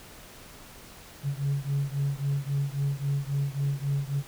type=beating tone pair; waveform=sine; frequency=138.59 / 142.29 Hz; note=C#3 / C#3; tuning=0 / +46 cents; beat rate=3.7 Hz; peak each=-27 / -28 dBFS; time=1.23-4.23 s; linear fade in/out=50 ms; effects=tanh soft clip ceiling -21 dBFS + pink hiss -48 dBFS RMS until 4.27 s